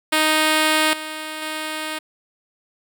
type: tone with level steps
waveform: 5% pulse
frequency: 311.1 Hz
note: D#4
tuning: in tune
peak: -4 / -17 / -14 dBFS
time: 0.12-1.99 s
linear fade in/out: 10 ms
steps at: 0.93 / 1.42 s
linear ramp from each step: 2 ms
effects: none